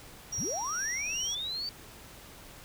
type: tone with tremolo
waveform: sine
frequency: 5680 Hz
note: F8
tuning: 28 cents sharp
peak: -30 dBFS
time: 0.32-1.35 s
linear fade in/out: 10 ms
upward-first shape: sine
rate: 2.4 Hz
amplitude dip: 35%
type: linear sweep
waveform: sine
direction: up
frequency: 76.8 to 4639 Hz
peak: -32 dBFS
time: 0.38-1.69 s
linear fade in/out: 0 ms
effects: tanh soft clip ceiling -26 dBFS + pink hiss -50 dBFS RMS until 2.64 s